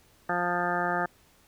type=harmonic tone; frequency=176.1 Hz; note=F3; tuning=15 cents sharp; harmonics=1 / 2 / 3 / 4 / 5 / 7 / 8 / 9 / 10; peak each=-36 / -35 / -36 / -31 / -33 / -33 / -37 / -34 / -36 dBFS; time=0.29-1.06 s; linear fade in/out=5 ms; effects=pink hiss -61 dBFS RMS until 1.47 s